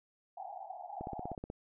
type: band-pass noise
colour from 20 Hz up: white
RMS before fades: -45 dBFS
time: 0.37-1.35 s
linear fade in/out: 5 ms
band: 690 to 820 Hz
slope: 96 dB/octave
type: click train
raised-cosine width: 2 ms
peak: -27 dBFS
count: 9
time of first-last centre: 1.01-1.501 s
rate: 16.3 Hz
effects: none